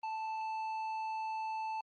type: tone with tanh clipping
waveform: sine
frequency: 880 Hz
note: A5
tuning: in tune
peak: -37 dBFS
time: 0.03-1.81 s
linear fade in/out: 5 ms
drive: 8 dB
effects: Opus 24 kbps